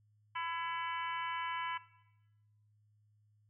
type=harmonic tone with a mistuned harmonic; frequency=334.3 Hz; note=E4; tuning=24 cents sharp; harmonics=3 / 4 / 5 / 6 / 7 / 8 / 9; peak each=-38 / -46 / -45 / -50 / -45 / -52 / -48 dBFS; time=0.35-1.78 s; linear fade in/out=10 ms; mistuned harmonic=7; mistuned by=-56 cents; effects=noise-tail reverb RT60 1.0 s tail -18 dB re dry + added 105 Hz sine -67 dBFS peak until 3.49 s